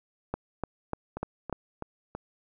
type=two click trains; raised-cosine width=1 ms; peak=-21 / -16 dBFS; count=4 / 5; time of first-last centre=1.17-2.15 / 0.34-1.527 s; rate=3.06 / 3.37 Hz; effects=none